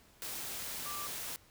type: tone in noise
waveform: sine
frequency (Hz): 1174.7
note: D6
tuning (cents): 0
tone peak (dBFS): -42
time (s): 0.86-1.07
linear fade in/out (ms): 0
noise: white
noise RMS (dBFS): -41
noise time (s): 0.22-1.36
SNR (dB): -4
effects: pink hiss -63 dBFS RMS until 1.5 s